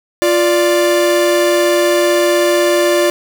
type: tone pair together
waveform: 45% pulse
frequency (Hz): 349.2 / 587.3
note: F4 / D5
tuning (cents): 0 / 0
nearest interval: major sixth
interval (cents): 900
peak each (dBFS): -13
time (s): 0.22-3.1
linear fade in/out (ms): 0
effects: none